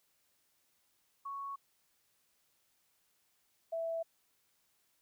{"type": "tone pair in turn", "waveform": "sine", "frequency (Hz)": [1110, 660], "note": ["C#6", "E5"], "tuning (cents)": [2, 2], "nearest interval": "major sixth", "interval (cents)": 900, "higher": "first", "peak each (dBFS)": [-39, -34], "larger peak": "second", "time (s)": [[1.25, 1.56], [3.72, 4.03]], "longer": "neither", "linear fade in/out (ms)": 10, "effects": ["white hiss -75 dBFS RMS until 5.01 s"]}